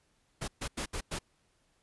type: noise bursts at uneven times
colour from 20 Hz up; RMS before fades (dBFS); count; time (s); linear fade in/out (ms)
pink; -36; 5; 0.41-0.48 / 0.61-0.68 / 0.77-0.86 / 0.93-1.01 / 1.11-1.19; 10
effects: pink hiss -72 dBFS RMS until 1.82 s + resampled to 24000 Hz